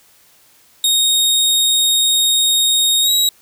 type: tone with pitch glide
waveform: sawtooth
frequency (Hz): 3729 to 3843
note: A#7 to B7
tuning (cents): 0 to -48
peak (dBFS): -9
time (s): 0.84-3.29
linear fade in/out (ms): 2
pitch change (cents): +52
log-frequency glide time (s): 3.02-3.11
effects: white hiss -51 dBFS RMS until 3.41 s